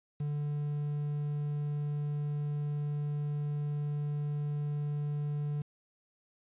triangle tone with quantisation, 146.83 Hz, D3, in tune, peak -29 dBFS, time 0.2-5.62 s, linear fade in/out 5 ms, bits 9, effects resampled to 8000 Hz

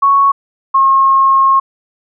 sine tone pair in turn, 1108.7 / 1079.6 Hz, C#6 / C#6, 0 / -46 cents, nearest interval unison, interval 46 cents, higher first, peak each -6 dBFS, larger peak neither, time 0.02-0.32 / 0.74-1.6 s, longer second, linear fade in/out 10 ms, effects none

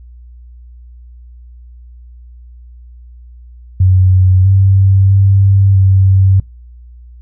sine tone with pitch steps, 92.9 / 96.8 / 98 / 95.8 Hz, F#2 / G2 / G2 / G2, +7 / -21 / 0 / -39 cents, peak -5 dBFS, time 3.8-6.4 s, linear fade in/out 5 ms, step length 650 ms, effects noise-tail reverb RT60 0.2 s tail -22 dB re dry + added 60 Hz sine -33 dBFS peak until 7.21 s

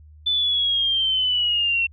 sine linear sweep, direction down, 3520 to 2700 Hz, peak -18 dBFS, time 0.26-1.87 s, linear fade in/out 10 ms, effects added 76 Hz sine -44 dBFS peak until 1.92 s

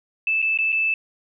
sine tone with dropouts, 2631 Hz, E7, 4 cents flat, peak -18 dBFS, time 0.27-0.94 s, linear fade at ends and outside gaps 2 ms, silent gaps 0.419-0.425 / 0.575-0.587 / 0.721-0.726 s, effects none

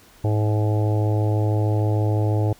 harmonic tone, 106.3 Hz, G#2, 41 cents sharp, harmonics 1 / 3 / 4 / 5 / 6 / 7 / 8, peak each -18 / -28 / -30 / -32 / -34 / -35 / -36 dBFS, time 0.24-2.53 s, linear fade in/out 5 ms, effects pink hiss -51 dBFS RMS until 2.59 s

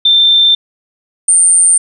sine tone pair in turn, 3572 / 8913 Hz, A7 / C#9, +25 / +8 cents, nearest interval octave + major third, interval 1583 cents, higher second, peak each -5 dBFS, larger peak neither, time 0.05-0.55 / 1.28-1.78 s, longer neither, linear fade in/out 5 ms, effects none

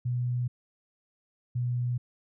sine tone pair in turn, 123.1 / 122.59 Hz, B2 / B2, -5 / -12 cents, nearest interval unison, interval 7 cents, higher first, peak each -26 / -26 dBFS, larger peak neither, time 0.05-0.48 / 1.55-1.98 s, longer neither, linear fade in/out 10 ms, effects none

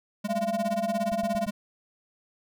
square tone with tremolo, 206.3 Hz, G#3, 11 cents flat, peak -26 dBFS, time 0.24-1.51 s, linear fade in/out 10 ms, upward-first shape sine, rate 17 Hz, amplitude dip 100%
sine tone, 681 Hz, F5, 44 cents flat, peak -27 dBFS, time 0.28-1.46 s, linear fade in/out 20 ms
click train, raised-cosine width 5 ms, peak -32 dBFS, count 4, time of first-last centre 1.12-1.465 s, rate 8.69 Hz
effects none

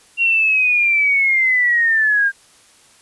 sine linear sweep, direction down, 2763 to 1590 Hz, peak -12 dBFS, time 0.17-2.32 s, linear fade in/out 50 ms, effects white hiss -50 dBFS RMS until 3.01 s + resampled to 24000 Hz

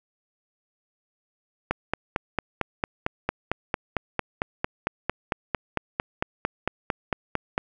click train, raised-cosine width 0.5 ms, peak -8 dBFS, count 27, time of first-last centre 1.71-7.579 s, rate 4.43 Hz, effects none

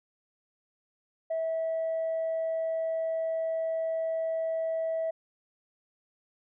sine tone, 650 Hz, E5, 24 cents flat, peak -26 dBFS, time 1.3-5.11 s, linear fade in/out 10 ms, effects tanh soft clip ceiling -25 dBFS

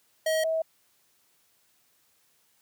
square / sine tone pair in turn, 635 / 645 Hz, D#5 / E5, +35 / -38 cents, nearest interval unison, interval 27 cents, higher second, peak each -24 dBFS, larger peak neither, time 0.26-0.44 / 0.44-0.62 s, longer neither, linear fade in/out 5 ms, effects white hiss -67 dBFS RMS until 2.61 s + high-pass 60 Hz 12 dB/octave

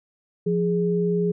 sine tone pair together, 174.61 / 415.3 Hz, F3 / G#4, 0 / 0 cents, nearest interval octave + minor third, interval 1500 cents, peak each -22 dBFS, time 0.46-1.32 s, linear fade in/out 10 ms, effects none

